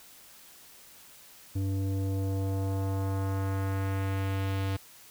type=tone with low-pass filter sweep; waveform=square; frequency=96.9 Hz; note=G2; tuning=20 cents flat; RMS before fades=-30 dBFS; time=1.55-4.77 s; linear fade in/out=10 ms; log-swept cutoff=300 to 4000 Hz; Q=1.2; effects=white hiss -53 dBFS RMS until 5.1 s